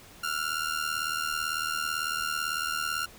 sawtooth ring-modulated tone, 1396.9 Hz, F6, in tune, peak -22 dBFS, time 0.23-3.06 s, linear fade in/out 10 ms, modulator 39 Hz, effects pink hiss -51 dBFS RMS until 3.18 s

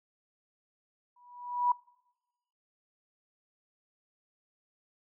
sine tone with exponential growth, 976 Hz, B5, 21 cents flat, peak -21 dBFS, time 1.16-1.72 s, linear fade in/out 5 ms, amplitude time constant 120 ms, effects noise-tail reverb RT60 1.0 s tail -25 dB re dry

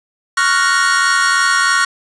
45% pulse chord, Gb major seventh, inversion second, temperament equal, 1108.7 / 1396.9 / 1480 / 1864.7 Hz, Db6 / F6 / Gb6 / Bb6, 0 / 0 / 0 / 0 cents, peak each -17 dBFS, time 0.37-1.85 s, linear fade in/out 5 ms, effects resampled to 22050 Hz + 7-bit

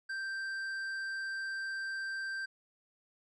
triangle tone with tanh clipping, 1569 Hz, G6, 1 cent sharp, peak -37 dBFS, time 0.09-2.46 s, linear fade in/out 10 ms, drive 12 dB, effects none

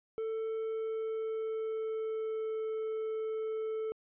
triangle tone with pitch glide, 444 to 439.2 Hz, A4 to A4, +16 to -3 cents, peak -31 dBFS, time 0.18-3.92 s, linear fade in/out 0 ms, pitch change -19 cents, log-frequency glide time 0.56-2.66 s, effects resampled to 8000 Hz

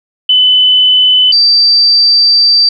sine tone pair in turn, 3012 / 4663 Hz, F#7 / D8, +30 / -13 cents, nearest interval minor sixth, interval 757 cents, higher second, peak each -4 dBFS, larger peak neither, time 0.29-1.32 / 1.32-2.69 s, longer second, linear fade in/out 5 ms, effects none

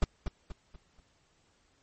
brown noise with echo, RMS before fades -22 dBFS, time 0.02-0.04 s, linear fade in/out 2 ms, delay 240 ms, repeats 4, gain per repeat -8 dB, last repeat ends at 1 s, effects pink hiss -69 dBFS RMS until 1.82 s + MP3 32 kbps

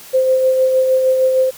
sine tone with tremolo, 520 Hz, C5, 11 cents flat, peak -9 dBFS, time 0.13-1.51 s, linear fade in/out 20 ms, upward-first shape sine, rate 6.5 Hz, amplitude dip 35%, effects white hiss -38 dBFS RMS until 1.57 s

